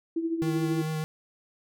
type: tone with tremolo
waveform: sine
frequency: 329.6 Hz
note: E4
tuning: in tune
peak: -23 dBFS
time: 0.16-0.82 s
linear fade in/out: 5 ms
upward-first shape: triangle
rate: 13 Hz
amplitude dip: 70%
type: tone with vibrato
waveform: square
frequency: 156.5 Hz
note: D#3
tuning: 10 cents sharp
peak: -29 dBFS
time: 0.42-1.04 s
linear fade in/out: 0 ms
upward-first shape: sine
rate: 6.7 Hz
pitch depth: 15 cents each way
effects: none